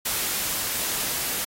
white noise with level ramp, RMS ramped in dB -25 to -28 dBFS, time 0.05-1.45 s, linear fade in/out 10 ms, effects AAC 48 kbps

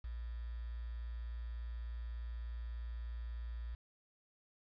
sine tone with quantisation, 58.3 Hz, A#1, 1 cent sharp, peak -40 dBFS, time 0.04-3.75 s, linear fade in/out 5 ms, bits 10, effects resampled to 11025 Hz

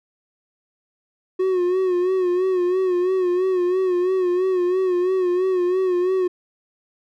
triangle tone with vibrato, 365.9 Hz, F#4, 19 cents flat, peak -15 dBFS, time 1.39-6.28 s, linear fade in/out 10 ms, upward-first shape sine, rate 3 Hz, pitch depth 61 cents each way, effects none

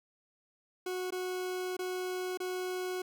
40% pulse tone with dropouts, 366.9 Hz, F#4, 15 cents flat, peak -33 dBFS, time 0.86-3.02 s, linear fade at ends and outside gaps 5 ms, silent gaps 1.106-1.122 / 1.768-1.79 / 2.374-2.401 s, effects none

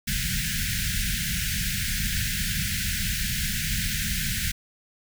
pink band-stop noise, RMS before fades -27 dBFS, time 0.07-4.52 s, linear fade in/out 10 ms, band 220 to 1500 Hz, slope 96 dB/octave, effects none

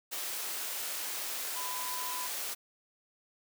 sine tone in noise, 1000 Hz, B5, 21 cents sharp, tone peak -39 dBFS, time 1.55-2.28 s, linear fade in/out 20 ms, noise white, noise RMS -37 dBFS, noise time 0.11-2.55 s, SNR -5 dB, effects high-pass 400 Hz 12 dB/octave

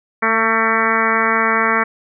harmonic tone with a mistuned harmonic, 224.4 Hz, A3, 34 cents sharp, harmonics 1 / 2 / 3 / 4 / 5 / 6 / 7 / 8 / 9 / 10, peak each -24 / -23 / -26 / -24 / -20 / -20 / -23 / -22 / -22 / -24 dBFS, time 0.22-1.84 s, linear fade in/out 10 ms, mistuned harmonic 9, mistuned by -26 cents, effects none

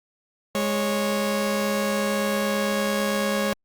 sawtooth tone pair together, 206.9 / 551.8 Hz, G#3 / C#5, -6 / -8 cents, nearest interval octave + perfect fourth, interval 1698 cents, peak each -21 dBFS, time 0.55-3.53 s, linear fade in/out 0 ms, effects Opus 48 kbps

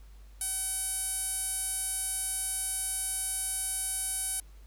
sawtooth tone with band-pass filter, 760 Hz, F#5, 46 cents sharp, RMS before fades -33 dBFS, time 0.41-4.4 s, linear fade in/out 2 ms, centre 10000 Hz, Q 5.9, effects added 50 Hz sine -48 dBFS peak until 4.66 s + pink hiss -64 dBFS RMS until 4.66 s

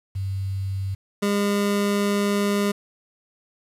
sine / 25% pulse tone pair in turn, 96.7 / 203 Hz, G2 / G#3, -23 / -39 cents, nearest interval octave + minor second, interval 1284 cents, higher second, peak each -24 / -16 dBFS, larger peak second, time 0.15-0.95 / 1.22-2.72 s, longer second, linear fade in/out 10 ms, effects resampled to 32000 Hz + 8-bit

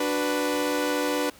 sawtooth chord, B minor, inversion first, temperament equal, 293.7 / 370 / 493.9 Hz, D4 / F#4 / B4, 0 / 0 / 0 cents, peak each -23 / -29 / -23 dBFS, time 0-1.3 s, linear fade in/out 5 ms, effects pink hiss -51 dBFS RMS until 1.39 s + high-pass 60 Hz 12 dB/octave

